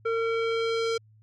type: tone with low-pass filter sweep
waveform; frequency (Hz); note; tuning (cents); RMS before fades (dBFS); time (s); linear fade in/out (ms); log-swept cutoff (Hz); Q
square; 455.7; A#4; -39; -27; 0.05-0.98; 10; 1700 to 5500; 1.5
effects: added 108 Hz sine -54 dBFS peak until 1.22 s